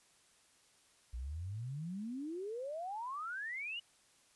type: exponential sweep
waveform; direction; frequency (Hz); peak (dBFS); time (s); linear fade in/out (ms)
sine; up; 56.8 to 2960; -39; 1.13-3.8; 10
effects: white hiss -68 dBFS RMS until 4.35 s + resampled to 24000 Hz

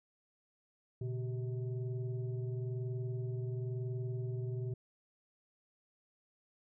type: tone with frequency modulation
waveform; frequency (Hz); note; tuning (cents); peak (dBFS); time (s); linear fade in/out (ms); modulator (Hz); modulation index
sine; 120; B2; -49; -35; 1.01-4.74; 5; 261; 0.7
effects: none

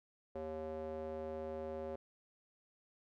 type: tone with band-pass filter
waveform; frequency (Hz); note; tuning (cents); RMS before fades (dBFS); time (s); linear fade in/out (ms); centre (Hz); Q
square; 78.6; D#2; +18; -43; 0.35-1.96; 5; 510; 3.3
effects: none

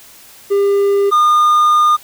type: tone pair in turn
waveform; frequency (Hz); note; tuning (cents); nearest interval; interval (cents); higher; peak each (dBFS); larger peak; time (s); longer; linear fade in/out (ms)
triangle; 400.4 / 1216.6; G4 / D#6; +37 / -39; octave + perfect fifth; 1924; second; -8 / -6; second; 0.5-1.11 / 1.11-1.97; second; 20
effects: white hiss -41 dBFS RMS until 2.03 s

